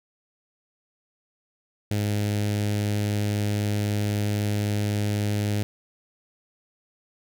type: tone with notch filter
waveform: sawtooth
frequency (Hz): 103.83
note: G#2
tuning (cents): 0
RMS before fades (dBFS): -25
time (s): 1.91-5.63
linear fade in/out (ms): 0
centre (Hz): 1100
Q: 0.94
effects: none